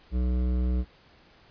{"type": "tone with hard clipping", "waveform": "sine", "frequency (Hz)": 62, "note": "B1", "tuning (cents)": 7, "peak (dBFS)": -25, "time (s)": [0.11, 0.85], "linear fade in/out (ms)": 50, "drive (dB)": 13, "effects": ["pink hiss -57 dBFS RMS until 1.5 s", "resampled to 11025 Hz"]}